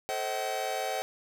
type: chord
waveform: 45% pulse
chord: A diminished seventh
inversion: none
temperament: just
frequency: 440 / 528 / 633.6 / 760.3 Hz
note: A4 / C5 / Eb5 / Gb5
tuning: 0 / +16 / +31 / +47 cents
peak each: -39 / -37 / -37 / -33 dBFS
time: 0.09-1.02 s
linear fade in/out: 0 ms
effects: none